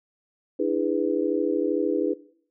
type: chord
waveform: sine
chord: E dominant seventh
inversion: third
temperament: just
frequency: 296.7 / 329.6 / 412 / 494.4 Hz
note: D4 / E4 / G#4 / B4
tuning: +18 / 0 / -14 / +2 cents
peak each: -27 dBFS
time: 0.59-2.14 s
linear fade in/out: 10 ms
effects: noise-tail reverb RT60 0.6 s tail -20 dB re dry

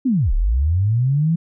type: linear two-way sweep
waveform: sine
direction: down then up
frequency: 277.2 to 32 to 170 Hz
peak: -14 dBFS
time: 0.05-1.36 s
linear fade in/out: 10 ms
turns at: 0.33 s
effects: none

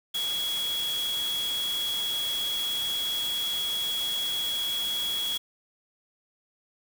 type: tone in noise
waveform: sine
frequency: 3338 Hz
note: G#7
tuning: 8 cents sharp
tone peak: -27 dBFS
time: 0.14-5.38 s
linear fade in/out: 10 ms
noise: white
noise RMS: -37 dBFS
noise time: 0.14-5.38 s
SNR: +7 dB
effects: none

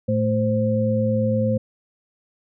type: tone cluster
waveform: sine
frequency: 111 / 219.7 / 523 Hz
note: A2 / A3 / C5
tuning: +16 / -2 / -1 cents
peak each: -22 dBFS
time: 0.08-1.58 s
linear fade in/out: 10 ms
effects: none

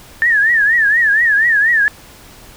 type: tone with vibrato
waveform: sine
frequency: 1770 Hz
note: A6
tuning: 10 cents sharp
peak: -9 dBFS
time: 0.22-1.88 s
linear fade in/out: 0 ms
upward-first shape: triangle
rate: 4.2 Hz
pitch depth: 170 cents each way
effects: pink hiss -40 dBFS RMS until 2.56 s

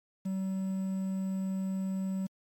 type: tone with quantisation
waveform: triangle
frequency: 191.1 Hz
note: G3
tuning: 44 cents flat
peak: -28 dBFS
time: 0.25-2.27 s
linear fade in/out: 10 ms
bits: 9
effects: MP3 64 kbps

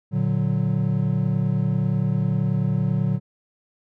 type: chord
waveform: triangle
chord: Bb augmented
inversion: none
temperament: equal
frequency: 116.54 / 146.83 / 185 Hz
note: Bb2 / D3 / F#3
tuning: 0 / 0 / 0 cents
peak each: -22 / -21 / -22 dBFS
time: 0.11-3.2 s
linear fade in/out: 50 ms
effects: none

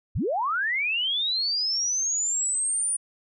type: linear sweep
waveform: sine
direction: up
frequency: 43.99 to 9520 Hz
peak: -23 dBFS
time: 0.15-2.97 s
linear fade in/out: 10 ms
effects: none

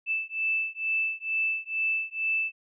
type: beating tone pair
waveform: sine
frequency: 2637 / 2639.2 Hz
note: E7 / E7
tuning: 0 / +1 cents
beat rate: 2.2 Hz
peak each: -29 dBFS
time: 0.06-2.52 s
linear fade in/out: 50 ms
effects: none

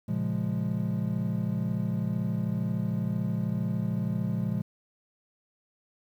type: chord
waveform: triangle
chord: Bb minor seventh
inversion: none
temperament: equal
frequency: 116.54 / 138.59 / 174.61 / 207.7 Hz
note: Bb2 / Db3 / F3 / Ab3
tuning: 0 / 0 / 0 / 0 cents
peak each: -30 / -33 / -29 / -30 dBFS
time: 0.08-4.62 s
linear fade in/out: 10 ms
effects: 10-bit

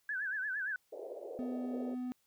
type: tone with vibrato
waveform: sine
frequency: 1612 Hz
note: G6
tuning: 48 cents sharp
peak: -34 dBFS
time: 0.09-0.76 s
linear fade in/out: 2 ms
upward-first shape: sine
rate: 8.7 Hz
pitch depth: 130 cents each way
type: band-pass noise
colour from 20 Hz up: pink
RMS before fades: -45 dBFS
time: 0.92-1.95 s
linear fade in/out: 10 ms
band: 390 to 650 Hz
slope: 48 dB/octave
type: tone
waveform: triangle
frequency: 250.4 Hz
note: B3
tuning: 24 cents sharp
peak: -34 dBFS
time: 1.39-2.12 s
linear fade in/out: 0 ms
effects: white hiss -75 dBFS RMS until 2.26 s

